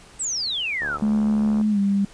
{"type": "exponential sweep", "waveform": "sine", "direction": "down", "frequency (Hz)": [8260, 1244.5], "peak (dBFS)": -23, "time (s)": [0.19, 0.98], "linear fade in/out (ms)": 20}
{"type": "click train", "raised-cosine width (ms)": 1, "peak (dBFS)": -21, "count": 59, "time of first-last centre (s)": [0.82, 1.612], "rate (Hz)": 73.2}
{"type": "tone with pitch glide", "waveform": "sine", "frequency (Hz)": [213.3, 199.02], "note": ["G#3", "G3"], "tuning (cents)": [46, 26], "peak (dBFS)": -17, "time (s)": [1.02, 2.05], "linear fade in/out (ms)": 5, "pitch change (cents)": -120, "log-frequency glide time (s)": [1.7, 1.79]}
{"effects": ["pink hiss -48 dBFS RMS until 2.13 s", "resampled to 22050 Hz"]}